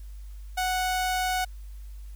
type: tone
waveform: sawtooth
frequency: 739 Hz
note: F#5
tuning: 2 cents flat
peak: -21 dBFS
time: 0.57-1.45 s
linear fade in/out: 10 ms
effects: added 50 Hz sine -38 dBFS peak until 2.15 s + white hiss -61 dBFS RMS until 2.15 s